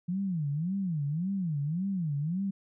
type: tone with vibrato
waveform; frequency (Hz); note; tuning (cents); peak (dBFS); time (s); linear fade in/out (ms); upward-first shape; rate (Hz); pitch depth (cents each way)
sine; 167.6; E3; +29; -28; 0.08-2.51; 10; sine; 1.8; 290
effects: none